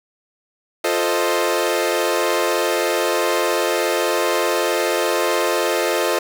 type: chord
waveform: sawtooth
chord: F dominant seventh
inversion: none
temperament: equal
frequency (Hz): 349.2 / 440 / 523.3 / 622.3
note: F4 / A4 / C5 / Eb5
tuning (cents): 0 / 0 / 0 / 0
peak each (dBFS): -19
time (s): 0.84-6.19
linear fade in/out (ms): 5
effects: none